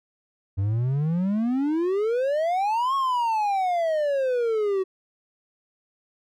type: exponential two-way sweep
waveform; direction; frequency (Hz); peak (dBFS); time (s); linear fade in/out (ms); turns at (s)
triangle; up then down; 94 to 1106 to 372.4; -19; 0.57-4.84; 20; 2.95
effects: none